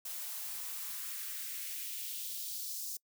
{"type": "noise with high-pass filter sweep", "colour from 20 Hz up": "blue", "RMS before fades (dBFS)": -41, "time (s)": [0.05, 2.97], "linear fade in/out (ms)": 5, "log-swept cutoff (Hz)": [560, 5700], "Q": 1.7, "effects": ["noise-tail reverb RT60 0.1 s tail -25 dB re dry"]}